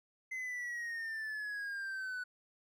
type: exponential sweep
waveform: triangle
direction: down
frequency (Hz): 2060 to 1480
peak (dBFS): -36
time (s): 0.31-2.24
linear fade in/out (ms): 10
effects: none